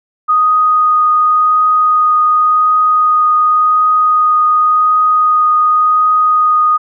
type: tone with vibrato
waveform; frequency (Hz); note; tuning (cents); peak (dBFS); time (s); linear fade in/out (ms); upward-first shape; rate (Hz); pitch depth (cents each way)
sine; 1242; D#6; -3; -7; 0.28-6.78; 20; triangle; 0.9; 9
effects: none